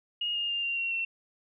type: tone with pitch steps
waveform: sine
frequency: 2864 / 2833 / 2802 / 2771 / 2741 / 2711 Hz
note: F7 / F7 / F7 / F7 / F7 / E7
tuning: +43 / +24 / +5 / -14 / -33 / +48 cents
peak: -28 dBFS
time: 0.21-1.05 s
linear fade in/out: 5 ms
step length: 140 ms
effects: none